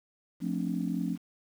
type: chord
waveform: sine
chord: D minor seventh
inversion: first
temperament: just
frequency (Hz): 176.2 / 220.2 / 264.3 / 293.7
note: F3 / A3 / C4 / D4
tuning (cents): +16 / +2 / +18 / 0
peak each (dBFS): -32 / -34 / -34 / -36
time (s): 0.4-1.18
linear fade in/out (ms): 50
effects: tanh soft clip ceiling -18 dBFS + 9-bit